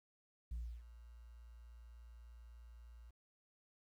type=tone with ADSR envelope; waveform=sine; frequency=58.3 Hz; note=A#1; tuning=1 cent sharp; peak=-37 dBFS; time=0.51-3.11 s; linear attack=8 ms; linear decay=300 ms; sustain=-17 dB; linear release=15 ms; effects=tanh soft clip ceiling -39 dBFS + 12-bit